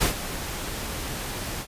pink noise with ADSR envelope, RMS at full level -20 dBFS, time 0-1.67 s, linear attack 20 ms, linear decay 110 ms, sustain -12 dB, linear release 65 ms, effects resampled to 32000 Hz

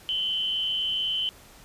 sine tone with amplitude modulation, 3052 Hz, G7, 47 cents flat, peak -22 dBFS, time 0.09-1.29 s, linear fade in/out 0 ms, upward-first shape sine, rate 223 Hz, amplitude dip 55%, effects pink hiss -51 dBFS RMS until 1.64 s + resampled to 32000 Hz

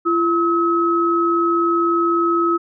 sine tone pair together, 340 / 1283.7 Hz, F4 / E6, -46 / -46 cents, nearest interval octave + major seventh, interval 2300 cents, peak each -17 dBFS, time 0.05-2.58 s, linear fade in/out 20 ms, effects none

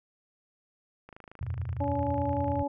click train, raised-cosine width 0.5 ms, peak -32 dBFS, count 41, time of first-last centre 1.09-2.594 s, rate 26.6 Hz
sine chord, E suspended second, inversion none, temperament equal, 82.41 / 92.5 / 123.47 Hz, E2 / F#2 / B2, 0 / 0 / 0 cents, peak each -35 dBFS, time 1.41-2.63 s, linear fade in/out 5 ms
harmonic tone, 283.5 Hz, C#4, 39 cents sharp, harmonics 1 / 2 / 3, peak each -32 / -32 / -32 dBFS, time 1.8-2.68 s, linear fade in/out 10 ms
effects none

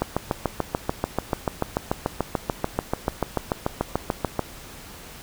click train, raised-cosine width 1 ms, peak -7 dBFS, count 31, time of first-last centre 0.02-4.393 s, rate 6.86 Hz, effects pink hiss -42 dBFS RMS until 5.22 s

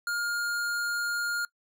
sine tone with hard clipping, 1415 Hz, F6, 22 cents sharp, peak -29 dBFS, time 0.07-1.45 s, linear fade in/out 2 ms, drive 18 dB, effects noise-tail reverb RT60 0.1 s tail -22 dB re dry

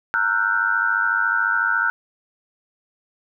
sine tone cluster, 918 / 1346 / 1456 / 1550 Hz, A#5 / E6 / F#6 / G6, -27 / +36 / -28 / -20 cents, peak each -28 / -24 / -20 / -23 dBFS, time 0.14-1.9 s, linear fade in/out 0 ms, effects none

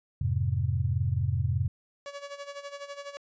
sine chord, F minor, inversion none, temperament equal with one note detuned, 87.31 / 105.82 / 130.81 Hz, F2 / Ab2 / C3, 0 / +33 / 0 cents, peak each -29 dBFS, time 0.21-1.68 s, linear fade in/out 5 ms
sawtooth tone with tremolo, 567 Hz, C#5, 39 cents sharp, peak -32 dBFS, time 2.06-3.17 s, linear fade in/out 0 ms, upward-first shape sine, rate 12 Hz, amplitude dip 75%
effects resampled to 16000 Hz

